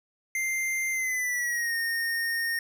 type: tone with pitch glide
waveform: square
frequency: 2093 to 1843.2 Hz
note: C7 to A#6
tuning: 0 to -20 cents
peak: -27 dBFS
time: 0.35-2.59 s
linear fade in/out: 2 ms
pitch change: -220 cents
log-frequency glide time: 0.91-1.76 s
effects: none